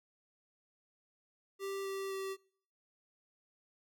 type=tone with pitch steps; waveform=square; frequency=392 / 389.1 / 386.2 Hz; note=G4 / G4 / G4; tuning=0 / -13 / -26 cents; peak=-38 dBFS; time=1.59-2.37 s; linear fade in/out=50 ms; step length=260 ms; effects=noise-tail reverb RT60 0.6 s tail -25 dB re dry